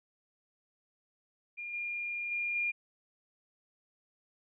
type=tone with level steps; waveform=sine; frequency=2411 Hz; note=D7; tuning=45 cents sharp; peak=-38 / -34 / -31 / -29 dBFS; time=1.57-2.72 s; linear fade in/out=20 ms; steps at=1.73 / 2.31 / 2.55 s; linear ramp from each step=10 ms; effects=none

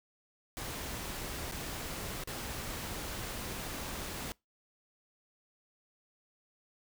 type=noise with dropouts; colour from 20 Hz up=pink; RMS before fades=-40 dBFS; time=0.57-4.32 s; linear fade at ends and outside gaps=0 ms; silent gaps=1.513-1.521 / 2.237-2.274 s; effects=noise-tail reverb RT60 0.2 s tail -24 dB re dry

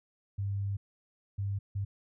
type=tone bursts at uneven times; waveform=sine; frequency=99.5 Hz; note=G2; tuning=26 cents sharp; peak=-30 dBFS; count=3; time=0.38-0.77 / 1.38-1.59 / 1.75-1.85 s; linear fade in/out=10 ms; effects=none

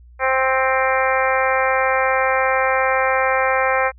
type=harmonic tone; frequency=262.8 Hz; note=C4; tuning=8 cents sharp; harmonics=2 / 3 / 4 / 5 / 6 / 7 / 8 / 9; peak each=-20 / -22 / -23 / -24 / -25 / -25 / -26 / -27 dBFS; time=0.19-3.92 s; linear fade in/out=50 ms; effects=added 60 Hz sine -42 dBFS peak until 3.98 s

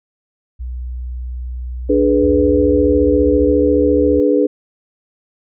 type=tone; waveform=sine; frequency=61.74 Hz; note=B1; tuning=in tune; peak=-22 dBFS; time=0.59-3.52 s; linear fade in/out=20 ms
type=chord; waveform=sine; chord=G# diminished; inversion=second; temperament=equal with one note detuned; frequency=293.7 / 419.4 / 493.9 Hz; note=D4 / G#4 / B4; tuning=0 / +17 / 0 cents; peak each=-14 / -15 / -15 dBFS; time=1.89-4.47 s; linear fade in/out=10 ms
type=tone with pitch glide; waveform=sine; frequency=81.9 to 74.24 Hz; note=E2 to D2; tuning=-11 to +19 cents; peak=-21 dBFS; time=2.22-4.2 s; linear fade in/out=0 ms; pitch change=-170 cents; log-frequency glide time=2.69-3.49 s
effects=none

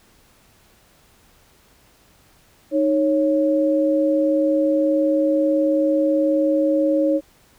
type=tone pair together; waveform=sine; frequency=309.7 / 551.8 Hz; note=D#4 / C#5; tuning=-8 / -8 cents; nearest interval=minor seventh; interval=1000 cents; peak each=-18 dBFS; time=2.71-7.21 s; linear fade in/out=50 ms; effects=pink hiss -55 dBFS RMS until 7.58 s

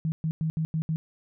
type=tone bursts at uneven times; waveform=sine; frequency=159.3 Hz; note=D#3; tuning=41 cents sharp; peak=-24 dBFS; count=6; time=0.05-0.12 / 0.24-0.31 / 0.41-0.5 / 0.57-0.65 / 0.74-0.82 / 0.89-0.96 s; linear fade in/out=0 ms; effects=none

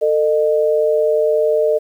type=tone pair together; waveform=sine; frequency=447.3 / 610 Hz; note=A4 / D#5; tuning=+28 / -34 cents; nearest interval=perfect fourth; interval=538 cents; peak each=-15 dBFS; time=0.01-1.79 s; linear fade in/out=20 ms; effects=8-bit

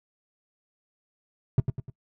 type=tone with echo; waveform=triangle; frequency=131.4 Hz; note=C3; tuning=8 cents sharp; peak=-13 dBFS; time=1.58-1.6 s; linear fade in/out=2 ms; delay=100 ms; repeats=3; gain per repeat=-7 dB; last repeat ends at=1.9 s; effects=noise-tail reverb RT60 0.1 s tail -21 dB re dry

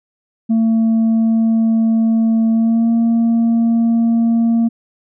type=tone with pitch glide; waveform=sine; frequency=225.1 to 230.4 Hz; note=A3 to A#3; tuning=+40 to -20 cents; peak=-8 dBFS; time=0.49-4.69 s; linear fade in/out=20 ms; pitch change=+40 cents; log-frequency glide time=2.51-2.91 s; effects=tanh soft clip ceiling -10 dBFS

